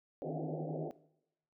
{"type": "band-pass noise", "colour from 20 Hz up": "pink", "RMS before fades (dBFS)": -41, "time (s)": [0.22, 0.91], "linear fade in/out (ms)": 0, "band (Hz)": [250, 760], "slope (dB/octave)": 96}
{"type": "tone with tremolo", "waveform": "sine", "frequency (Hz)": 156.4, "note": "D#3", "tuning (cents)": 9, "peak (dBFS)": -37, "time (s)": [0.24, 0.9], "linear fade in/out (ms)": 50, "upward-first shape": "sine", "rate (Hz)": 11, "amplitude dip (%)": 50}
{"effects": ["noise-tail reverb RT60 0.8 s tail -19 dB re dry"]}